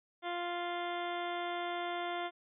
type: harmonic tone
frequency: 349.2 Hz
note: F4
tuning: in tune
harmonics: 1 / 2 / 3 / 4 / 5 / 6 / 7 / 8 / 9 / 10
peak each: -41 / -38 / -44 / -45 / -50 / -46 / -57 / -56 / -51 / -49 dBFS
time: 0.22-2.31 s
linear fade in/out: 50 ms
effects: none